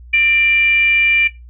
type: tone with frequency modulation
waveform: sine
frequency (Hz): 2367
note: D7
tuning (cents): +13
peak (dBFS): -9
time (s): 0.13-1.28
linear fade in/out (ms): 10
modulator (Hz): 554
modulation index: 0.33
effects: noise-tail reverb RT60 0.2 s tail -18 dB re dry + added 60 Hz sine -35 dBFS peak until 1.49 s